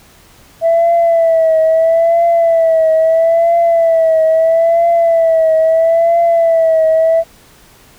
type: tone with vibrato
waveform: sine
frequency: 659.3 Hz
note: E5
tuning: in tune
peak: -6 dBFS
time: 0.61-7.24 s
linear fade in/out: 50 ms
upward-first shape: triangle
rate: 0.76 Hz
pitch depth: 60 cents each way
effects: tanh soft clip ceiling -4 dBFS + pink hiss -44 dBFS RMS until 7.98 s